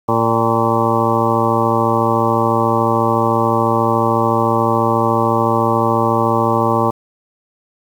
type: harmonic tone with a mistuned harmonic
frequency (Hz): 113.9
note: A#2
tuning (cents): -40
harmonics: 1 / 2 / 3 / 4 / 5 / 7 / 8 / 9 / 10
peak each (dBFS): -21 / -21 / -21 / -21 / -21 / -21 / -21 / -21 / -21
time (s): 0.08-6.91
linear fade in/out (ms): 10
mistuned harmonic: 5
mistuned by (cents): +34
effects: 7-bit